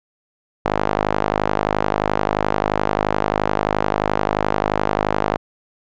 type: tone with band-pass filter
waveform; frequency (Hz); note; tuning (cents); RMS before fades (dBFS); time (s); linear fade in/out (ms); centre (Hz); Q
sawtooth; 51.5; G#1; -14; -20; 0.65-5.37; 5; 810; 1.1
effects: resampled to 16000 Hz